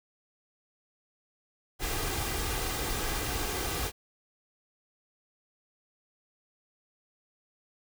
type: noise with comb filter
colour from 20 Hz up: pink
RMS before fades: -32 dBFS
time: 1.79-3.92 s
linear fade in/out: 50 ms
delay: 2.5 ms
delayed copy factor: +0.5
effects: none